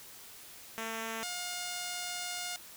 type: tone pair in turn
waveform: 5% pulse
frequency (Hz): 224.6 / 713.1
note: A3 / F5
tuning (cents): +36 / +36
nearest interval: octave + minor sixth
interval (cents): 2000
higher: second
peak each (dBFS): -25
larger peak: neither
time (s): 0.78-1.23 / 1.23-2.56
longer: second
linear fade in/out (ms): 0
effects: white hiss -51 dBFS RMS until 2.76 s